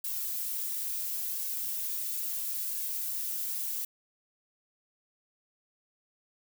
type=noise with flanger; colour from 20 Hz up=violet; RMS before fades=-34 dBFS; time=0.04-3.85 s; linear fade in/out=5 ms; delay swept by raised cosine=1.8 to 4 ms; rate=0.73 Hz; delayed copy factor=+0.7; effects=none